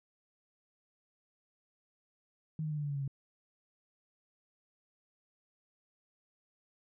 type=tone with pitch steps; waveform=sine; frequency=156.8 / 153.75 / 150.76 / 147.83 / 144.95 / 142.13 / 139.37 / 136.66 Hz; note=D#3 / D#3 / D3 / D3 / D3 / C#3 / C#3 / C#3; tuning=+14 / -20 / +46 / +12 / -22 / +44 / +10 / -24 cents; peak=-33 dBFS; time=2.59-3.078 s; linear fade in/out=2 ms; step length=61 ms; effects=none